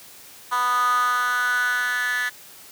10% pulse tone with high-pass filter sweep, 246.9 Hz, B3, in tune, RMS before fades -22 dBFS, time 0.51-2.3 s, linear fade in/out 20 ms, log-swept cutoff 1100 to 1800 Hz, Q 7.3, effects white hiss -45 dBFS RMS until 2.71 s + high-pass 80 Hz 12 dB/octave

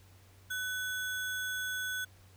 sine tone with sample-and-hold, 1500 Hz, F#6, 23 cents sharp, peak -33 dBFS, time 0.5-2.05 s, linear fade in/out 10 ms, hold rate 4900 Hz, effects added 94 Hz sine -57 dBFS peak until 2.36 s + pink hiss -63 dBFS RMS until 2.36 s

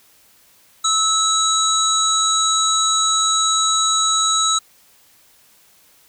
sine tone cluster, 1299 / 3903 / 6700 / 8060 Hz, E6 / B7 / G#8 / B8, -26 / -21 / +14 / +34 cents, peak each -19 / -19 / -20 / -25 dBFS, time 0.84-4.59 s, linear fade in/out 10 ms, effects white hiss -53 dBFS RMS until 6.08 s

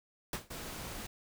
pink noise with exponential decay, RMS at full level -33 dBFS, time 0.33-0.51 s, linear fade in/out 2 ms, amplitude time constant 39 ms
pink noise, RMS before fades -43 dBFS, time 0.5-1.07 s, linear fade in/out 10 ms
effects none

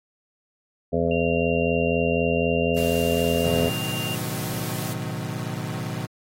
harmonic tone, 84 Hz, E2, 33 cents sharp, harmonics 1 / 2 / 3 / 5 / 6 / 7 / 8, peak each -30 / -27 / -27 / -26 / -26 / -29 / -29 dBFS, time 0.92-3.7 s, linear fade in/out 20 ms
sine tone with pitch glide, 2769 to 2796 Hz, F7 to F7, -15 to +1 cents, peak -30 dBFS, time 1.11-4.15 s, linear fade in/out 2 ms, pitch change +16 cents, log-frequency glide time 2.26-3.53 s
white noise, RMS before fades -36 dBFS, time 2.76-4.94 s, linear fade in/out 10 ms
35% pulse chord, A diminished seventh, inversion none, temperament equal with one note detuned, 110 / 127.6 / 155.56 / 185 Hz, A2 / C3 / Eb3 / Gb3, 0 / -43 / 0 / 0 cents, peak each -32 / -31 / -31 / -33 dBFS, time 3.43-6.07 s, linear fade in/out 20 ms
effects AAC 48 kbps

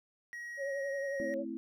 triangle tone with pitch glide, 1900 to 1885.8 Hz, A#6 to A#6, +33 to +20 cents, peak -39 dBFS, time 0.33-1.34 s, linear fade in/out 0 ms, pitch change -13 cents, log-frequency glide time 0.48-0.97 s
sine tone with vibrato, 554.4 Hz, C#5, in tune, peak -34 dBFS, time 0.57-1.45 s, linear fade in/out 50 ms, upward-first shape triangle, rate 11 Hz, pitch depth 48 cents each way
sine chord, A minor, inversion none, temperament equal, 220 / 261.6 / 329.6 Hz, A3 / C4 / E4, 0 / 0 / 0 cents, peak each -43 / -41 / -40 dBFS, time 1.2-1.57 s, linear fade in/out 0 ms
effects none

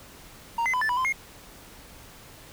triangle tone with pitch steps, 930 / 2048 / 1003 / 1755 / 983 / 1034 / 2142 Hz, A#5 / C7 / B5 / A6 / B5 / C6 / C7, -4 / -38 / +26 / -5 / -8 / -21 / +40 cents, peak -21 dBFS, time 0.58-1.126 s, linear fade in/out 5 ms, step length 78 ms, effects pink hiss -48 dBFS RMS until 2.52 s

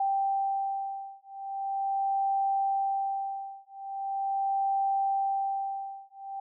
sine beating tone pair, 784 / 784.41 Hz, G5 / G5, 0 / +1 cents, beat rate 0.41 Hz, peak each -30 dBFS, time 0-6.4 s, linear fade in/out 5 ms, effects none

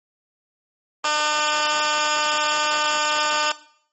15% pulse tone with high-pass filter, 301.2 Hz, D4, 44 cents sharp, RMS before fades -21 dBFS, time 1.04-3.52 s, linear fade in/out 5 ms, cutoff 1200 Hz, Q 0.82, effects noise-tail reverb RT60 0.6 s tail -17 dB re dry + MP3 32 kbps

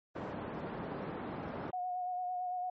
pink band-pass noise, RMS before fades -41 dBFS, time 0.15-1.71 s, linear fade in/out 10 ms, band 140 to 1100 Hz, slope 12 dB/octave
sine tone with vibrato, 726 Hz, F#5, 33 cents flat, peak -34 dBFS, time 1.73-2.7 s, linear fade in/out 5 ms, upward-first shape sine, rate 8.9 Hz, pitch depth 24 cents each way
effects MP3 32 kbps

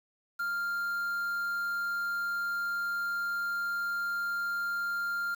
triangle tone with quantisation, 1396.9 Hz, F6, in tune, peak -28 dBFS, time 0.39-5.35 s, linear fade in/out 10 ms, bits 8, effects none

